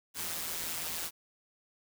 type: noise with amplitude modulation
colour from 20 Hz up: white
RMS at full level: -34 dBFS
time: 0.14-1.11 s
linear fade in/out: 50 ms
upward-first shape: sine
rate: 165 Hz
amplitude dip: 65%
effects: none